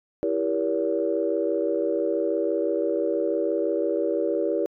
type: chord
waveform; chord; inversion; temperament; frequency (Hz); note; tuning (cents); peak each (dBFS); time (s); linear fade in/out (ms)
sine; E diminished seventh; none; just; 329.6 / 395.6 / 474.7 / 569.6; E4 / G4 / Bb4 / Db5; 0 / +16 / +31 / +47; -27; 0.23-4.66; 0
effects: tanh soft clip ceiling -11 dBFS